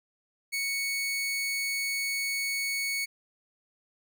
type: tone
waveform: sawtooth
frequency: 2220 Hz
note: C#7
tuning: 2 cents sharp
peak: -25 dBFS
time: 0.52-3.06 s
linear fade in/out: 20 ms
effects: none